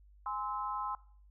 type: chord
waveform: sine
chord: Ab augmented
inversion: none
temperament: just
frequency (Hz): 830.6 / 1038.3 / 1297.8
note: Ab5 / C6 / E6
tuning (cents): 0 / -14 / -27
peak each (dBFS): -40 / -37 / -40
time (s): 0.26-0.95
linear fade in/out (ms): 2
effects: noise-tail reverb RT60 0.5 s tail -20 dB re dry + added 50 Hz sine -57 dBFS peak until 1.3 s